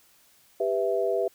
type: chord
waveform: sine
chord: E minor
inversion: first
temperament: just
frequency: 395.6 / 494.4 / 659.3 Hz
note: G4 / B4 / E5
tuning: +16 / +2 / 0 cents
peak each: -27 / -28 / -27 dBFS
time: 0.6-1.28 s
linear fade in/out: 5 ms
effects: white hiss -60 dBFS RMS until 1.34 s